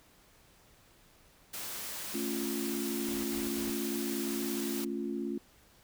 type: high-pass noise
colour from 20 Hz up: white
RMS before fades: -40 dBFS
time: 1.53-4.85 s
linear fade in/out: 10 ms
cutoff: 120 Hz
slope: 12 dB/octave
type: chord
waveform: sine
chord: A augmented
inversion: none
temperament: equal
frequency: 220 / 277.2 / 349.2 Hz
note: A3 / C#4 / E#4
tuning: 0 / 0 / 0 cents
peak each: -37 dBFS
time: 2.14-5.38 s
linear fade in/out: 5 ms
type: noise bursts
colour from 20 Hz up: pink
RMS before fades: -47 dBFS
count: 3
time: 3.08-3.716 s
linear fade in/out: 2 ms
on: 160 ms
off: 78 ms
effects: pink hiss -62 dBFS RMS until 5.83 s